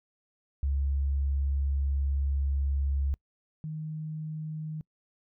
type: tone pair in turn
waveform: sine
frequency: 69.3 / 155.57 Hz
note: C#2 / D#3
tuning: 0 / 0 cents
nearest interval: octave + major second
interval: 1400 cents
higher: second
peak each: -25 / -33 dBFS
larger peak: first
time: 0.63-3.14 / 3.64-4.81 s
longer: first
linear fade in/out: 0 ms
effects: noise-tail reverb RT60 0.1 s tail -26 dB re dry